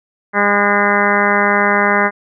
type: harmonic tone with a mistuned harmonic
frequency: 203.3 Hz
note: G#3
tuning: 37 cents flat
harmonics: 1 / 2 / 3 / 4 / 5 / 6 / 7 / 8 / 9 / 10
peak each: -20 / -20 / -20 / -20 / -20 / -20 / -20 / -20 / -20 / -20 dBFS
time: 0.33-2.11 s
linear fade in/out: 50 ms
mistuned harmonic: 7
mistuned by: +30 cents
effects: none